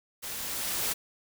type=noise with level ramp; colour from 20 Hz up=white; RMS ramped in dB=-38 to -29 dBFS; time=0.22-0.94 s; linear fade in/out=20 ms; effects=none